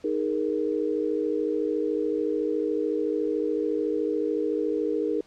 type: chord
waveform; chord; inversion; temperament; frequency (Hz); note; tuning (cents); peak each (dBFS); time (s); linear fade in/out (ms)
sine; D# suspended fourth; none; equal with one note detuned; 311.1 / 415.3 / 469.1; D#4 / G#4 / A#4; 0 / 0 / +11; -28; 0.04-5.21; 5
effects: pink hiss -57 dBFS RMS until 5.26 s + low-pass 6000 Hz 12 dB/octave

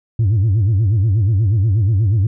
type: tone with vibrato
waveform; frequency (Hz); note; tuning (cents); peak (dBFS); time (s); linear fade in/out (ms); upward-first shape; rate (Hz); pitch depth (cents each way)
sine; 103.83; G#2; 0; -9; 0.19-2.27; 5; sine; 8.3; 200
effects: tanh soft clip ceiling -10 dBFS

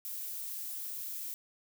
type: noise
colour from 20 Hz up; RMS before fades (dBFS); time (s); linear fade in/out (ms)
violet; -40; 0.05-1.34; 0
effects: none

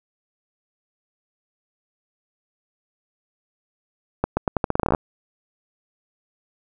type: accelerating click train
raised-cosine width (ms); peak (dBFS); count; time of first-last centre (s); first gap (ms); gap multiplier
1; -5; 15; 4.24-4.948; 130; 0.83
effects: none

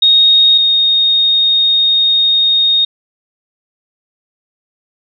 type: tone pair in turn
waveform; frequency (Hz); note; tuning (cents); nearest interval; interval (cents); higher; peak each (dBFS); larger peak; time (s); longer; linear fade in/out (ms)
sine; 3729 / 3711; A#7 / A#7; 0 / -9; unison; 9; first; -5 / -8; first; 0.02-0.58 / 0.58-2.85; second; 5
effects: none

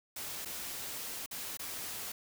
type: noise with dropouts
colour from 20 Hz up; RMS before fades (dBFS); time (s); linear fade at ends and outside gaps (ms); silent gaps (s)
white; -41; 0.16-2.12; 5; 0.45-0.456 / 1.262-1.311 / 1.572-1.593
effects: none

